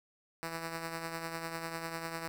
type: tone with tremolo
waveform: 5% pulse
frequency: 164.81 Hz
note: E3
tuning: in tune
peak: -24 dBFS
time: 0.43-2.28 s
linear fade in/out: 0 ms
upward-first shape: triangle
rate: 10 Hz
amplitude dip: 55%
effects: 10-bit